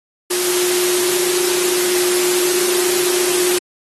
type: tone in noise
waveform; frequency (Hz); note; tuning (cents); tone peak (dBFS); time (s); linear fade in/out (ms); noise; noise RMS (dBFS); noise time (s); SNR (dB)
sine; 359; F4; +48; -18; 0.3-3.59; 10; white; -19; 0.3-3.59; -2
effects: high-pass 200 Hz 12 dB/octave + AAC 32 kbps